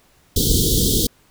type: band-stop noise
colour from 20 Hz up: pink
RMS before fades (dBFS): -17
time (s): 0.36-1.07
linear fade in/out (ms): 5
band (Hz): 490 to 3200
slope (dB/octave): 96
effects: pink hiss -56 dBFS RMS until 1.3 s